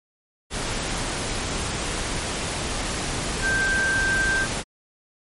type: tone in noise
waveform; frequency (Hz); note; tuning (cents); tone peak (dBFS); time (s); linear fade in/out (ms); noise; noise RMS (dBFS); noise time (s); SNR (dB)
sine; 1568; G6; 0; -20; 3.41-4.47; 50; pink; -27; 0.5-4.64; +4
effects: MP3 48 kbps